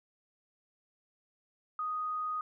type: tone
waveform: sine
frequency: 1244.5 Hz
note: D#6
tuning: in tune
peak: -32 dBFS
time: 1.79-2.41 s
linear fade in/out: 2 ms
effects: none